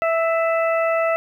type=harmonic tone with a mistuned harmonic; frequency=658 Hz; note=E5; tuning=3 cents flat; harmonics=1 / 2 / 3 / 4; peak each=-18 / -24 / -28 / -30 dBFS; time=0.02-1.16 s; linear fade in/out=0 ms; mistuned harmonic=3; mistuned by=+19 cents; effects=9-bit